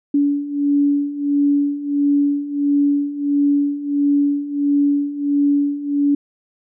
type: beating tone pair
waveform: sine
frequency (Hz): 285 / 286.5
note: C#4 / D4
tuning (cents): +48 / -43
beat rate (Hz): 1.5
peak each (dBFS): -20 / -16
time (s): 0.14-6.15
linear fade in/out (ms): 5
effects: none